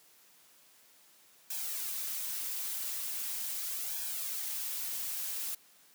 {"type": "noise with flanger", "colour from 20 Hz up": "blue", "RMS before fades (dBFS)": -37, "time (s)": [1.5, 5.55], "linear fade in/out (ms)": 5, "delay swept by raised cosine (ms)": [1.2, 6.8], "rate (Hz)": 0.4, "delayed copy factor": 0.6, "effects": ["white hiss -62 dBFS RMS until 5.94 s", "high-pass 150 Hz 12 dB/octave"]}